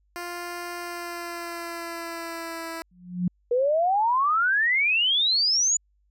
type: tone with pitch glide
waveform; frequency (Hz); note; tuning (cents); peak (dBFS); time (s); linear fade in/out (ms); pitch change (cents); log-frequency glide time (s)
10% pulse; 349.2 to 329.6; F4 to E4; 0 to 0; -24; 0.16-2.82; 0; -100; 0.78-2.68
type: tone with exponential growth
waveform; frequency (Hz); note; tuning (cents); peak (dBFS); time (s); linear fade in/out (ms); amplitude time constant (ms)
sine; 178.9; F3; +42; -18; 2.91-3.28; 5; 80
type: exponential sweep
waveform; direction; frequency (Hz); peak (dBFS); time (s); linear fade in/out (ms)
sine; up; 471.4 to 7040; -19; 3.51-5.77; 5
effects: added 50 Hz sine -63 dBFS peak until 6.1 s